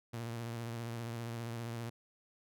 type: tone with vibrato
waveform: sawtooth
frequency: 116.54 Hz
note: A#2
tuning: in tune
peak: -35 dBFS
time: 0.13-1.9 s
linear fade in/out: 10 ms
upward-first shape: sine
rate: 15 Hz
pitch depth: 40 cents each way
effects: none